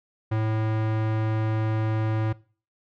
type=tone; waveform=square; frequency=109.6 Hz; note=A2; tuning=6 cents flat; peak=-23 dBFS; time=0.31-2.33 s; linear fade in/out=10 ms; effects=noise-tail reverb RT60 0.4 s tail -21 dB re dry + low-pass 2000 Hz 12 dB/octave